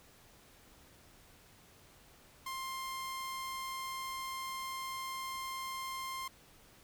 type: tone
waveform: sawtooth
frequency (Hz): 1055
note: C6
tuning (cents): +14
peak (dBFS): -35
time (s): 2.46-6.28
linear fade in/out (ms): 5
effects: pink hiss -61 dBFS RMS until 6.83 s